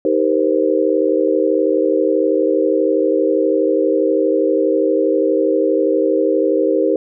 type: chord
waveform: sine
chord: C minor seventh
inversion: first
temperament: just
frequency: 314 / 392.4 / 470.9 / 523.3 Hz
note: Eb4 / G4 / Bb4 / C5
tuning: +16 / +2 / +18 / 0 cents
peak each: -18 dBFS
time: 0.05-6.96 s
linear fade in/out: 2 ms
effects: none